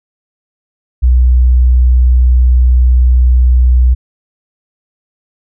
sine tone, 62.1 Hz, B1, 10 cents sharp, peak -4 dBFS, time 1.02-3.95 s, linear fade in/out 20 ms, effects none

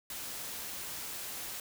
white noise, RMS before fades -41 dBFS, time 0.1-1.6 s, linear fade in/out 2 ms, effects none

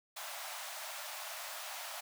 pink high-pass noise, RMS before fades -44 dBFS, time 0.16-2.01 s, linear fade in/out 10 ms, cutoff 590 Hz, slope 96 dB/octave, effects none

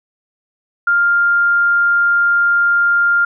sine tone, 1400 Hz, F6, 4 cents sharp, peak -10 dBFS, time 0.87-3.25 s, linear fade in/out 5 ms, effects none

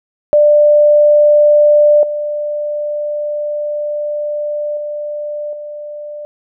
sine tone with level steps, 593 Hz, D5, 17 cents sharp, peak -5 / -16 / -19 / -24 dBFS, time 0.33-6.25 s, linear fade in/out 0 ms, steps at 2.03 / 4.77 / 5.53 s, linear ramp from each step 2 ms, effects none

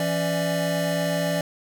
square tone cluster, 167.9 / 277.2 / 592 / 661 Hz, E3 / C#4 / D5 / E5, +32 / 0 / +14 / +5 cents, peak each -27 / -33 / -26 / -34 dBFS, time 0-1.41 s, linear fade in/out 2 ms, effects none

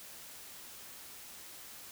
silence, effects white hiss -50 dBFS RMS until 1.91 s

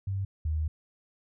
sine tone pair in turn, 97.4 / 77.75 Hz, G2 / D#2, -11 / -1 cents, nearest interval major third, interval 390 cents, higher first, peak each -28 / -26 dBFS, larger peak second, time 0.07-0.25 / 0.45-0.68 s, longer second, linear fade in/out 5 ms, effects none

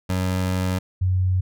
25% pulse / sine tone pair in turn, 92.5 / 92.5 Hz, F#2 / F#2, 0 / 0 cents, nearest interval unison, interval 0 cents, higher neither, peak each -17 dBFS, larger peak neither, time 0.09-0.79 / 1.01-1.41 s, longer first, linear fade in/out 10 ms, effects none

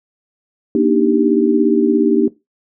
sine chord, Eb major seventh, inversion second, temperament equal with one note detuned, 237.2 / 293.7 / 311.1 / 392 Hz, Bb3 / D4 / Eb4 / G4, +30 / 0 / 0 / 0 cents, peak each -16 dBFS, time 0.75-2.28 s, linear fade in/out 2 ms, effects noise-tail reverb RT60 0.2 s tail -17 dB re dry

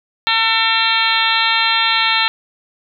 harmonic tone with a mistuned harmonic, 450.1 Hz, A4, 39 cents sharp, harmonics 2 / 3 / 4 / 5 / 6 / 7 / 8 / 9, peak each -21 / -21 / -21 / -21 / -21 / -21 / -21 / -21 dBFS, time 0.27-2.28 s, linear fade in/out 0 ms, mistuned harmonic 7, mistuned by +40 cents, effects none

